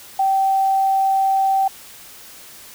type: tone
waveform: sine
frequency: 775 Hz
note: G5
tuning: 20 cents flat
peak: -14 dBFS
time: 0.19-1.68 s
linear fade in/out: 5 ms
effects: white hiss -41 dBFS RMS until 2.74 s